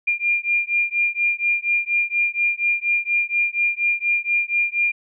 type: beating tone pair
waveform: sine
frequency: 2400 / 2404.2 Hz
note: D7 / D7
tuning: +37 / +40 cents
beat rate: 4.2 Hz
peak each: -21 dBFS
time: 0.07-4.92 s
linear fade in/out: 10 ms
effects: none